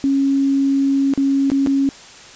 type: tone with dropouts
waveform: sine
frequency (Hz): 274.6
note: C#4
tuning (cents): -16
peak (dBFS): -13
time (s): 0.04-1.89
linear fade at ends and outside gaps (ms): 0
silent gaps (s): 1.137-1.176 / 1.501-1.517 / 1.663-1.671
effects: white hiss -40 dBFS RMS until 2.35 s + resampled to 16000 Hz